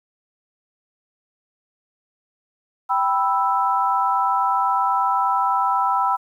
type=chord; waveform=sine; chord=E minor; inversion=first; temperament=equal; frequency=784 / 987.8 / 1318.5 Hz; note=G5 / B5 / E6; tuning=0 / 0 / 0 cents; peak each=-22 / -20 / -22 dBFS; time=2.89-6.17 s; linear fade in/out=20 ms; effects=9-bit